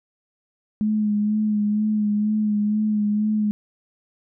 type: tone with vibrato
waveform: sine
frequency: 211.1 Hz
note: G#3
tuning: 29 cents sharp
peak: -18 dBFS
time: 0.81-3.51 s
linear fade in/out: 0 ms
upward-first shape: sine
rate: 2.1 Hz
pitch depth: 29 cents each way
effects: none